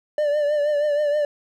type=tone with vibrato; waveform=triangle; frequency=590 Hz; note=D5; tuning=8 cents sharp; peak=-16 dBFS; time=0.18-1.25 s; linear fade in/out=2 ms; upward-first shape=triangle; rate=6.3 Hz; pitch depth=54 cents each way; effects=none